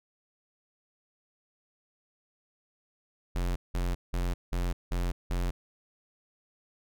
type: tone bursts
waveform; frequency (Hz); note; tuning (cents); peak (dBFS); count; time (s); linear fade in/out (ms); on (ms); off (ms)
square; 44.19; F1; +21; -28; 6; 3.35-5.51; 10; 210; 180
effects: none